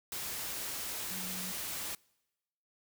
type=tone in noise; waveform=sine; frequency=185 Hz; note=F#3; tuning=in tune; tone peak=-44 dBFS; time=1.11-1.52 s; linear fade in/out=2 ms; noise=white; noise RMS=-39 dBFS; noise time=0.12-1.95 s; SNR=-8 dB; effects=noise-tail reverb RT60 1.0 s tail -26 dB re dry